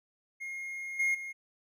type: tone with level steps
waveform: triangle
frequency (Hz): 2142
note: C7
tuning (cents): +40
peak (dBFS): -35 / -24 / -36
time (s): 0.4-1.33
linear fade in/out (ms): 20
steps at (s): 0.99 / 1.14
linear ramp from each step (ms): 10
effects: none